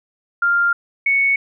sine tone pair in turn, 1396.9 / 2217 Hz, F6 / C#7, 0 / 0 cents, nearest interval minor sixth, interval 800 cents, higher second, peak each -13 dBFS, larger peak neither, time 0.42-0.73 / 1.06-1.36 s, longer first, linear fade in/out 5 ms, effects none

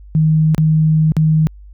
sine tone with dropouts, 156.7 Hz, D#3, 13 cents sharp, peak -9 dBFS, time 0.15-1.47 s, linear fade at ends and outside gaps 0 ms, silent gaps 0.547-0.58 / 1.12-1.167 s, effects added 50 Hz sine -35 dBFS peak until 1.73 s

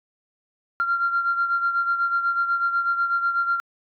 sine beating tone pair, 1381 / 1389.1 Hz, F6 / F6, -20 / -10 cents, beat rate 8.1 Hz, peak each -20 / -27 dBFS, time 0.8-3.6 s, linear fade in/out 0 ms, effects tanh soft clip ceiling -13 dBFS

